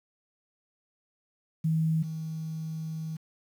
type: tone pair in turn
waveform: sine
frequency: 160 / 159.33 Hz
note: D#3 / D#3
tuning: +49 / +41 cents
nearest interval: unison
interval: 8 cents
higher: first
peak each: -23 / -32 dBFS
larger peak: first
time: 1.64-2.03 / 2.03-3.17 s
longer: second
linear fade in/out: 10 ms
effects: 9-bit